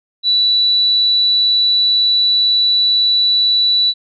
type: tone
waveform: sine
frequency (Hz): 3951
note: B7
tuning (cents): 0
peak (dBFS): -10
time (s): 0.23-3.94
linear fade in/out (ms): 50
effects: none